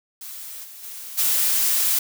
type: noise with level steps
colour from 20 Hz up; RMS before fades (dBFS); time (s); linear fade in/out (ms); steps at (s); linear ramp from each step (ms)
blue; -36 / -41 / -36 / -20; 0.21-1.99; 5; 0.63 / 0.82 / 1.17; 20
effects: none